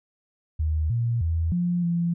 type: tone with pitch steps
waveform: sine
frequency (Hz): 77.9 / 117.5 / 82.3 / 175.5 / 171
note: D#2 / A#2 / E2 / F3 / F3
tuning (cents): +3 / +14 / -2 / +9 / -36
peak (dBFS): -21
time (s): 0.59-2.14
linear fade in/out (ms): 10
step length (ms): 310
effects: none